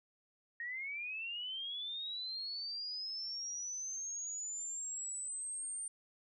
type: linear sweep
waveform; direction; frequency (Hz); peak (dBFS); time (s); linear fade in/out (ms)
sine; up; 1851 to 8870; -39; 0.6-5.88; 2
effects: none